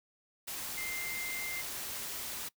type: tone in noise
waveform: sine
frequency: 2093 Hz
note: C7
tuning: in tune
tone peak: -38 dBFS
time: 0.77-1.62 s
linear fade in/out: 10 ms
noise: white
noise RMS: -40 dBFS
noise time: 0.47-2.49 s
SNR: -1 dB
effects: noise-tail reverb RT60 0.1 s tail -21 dB re dry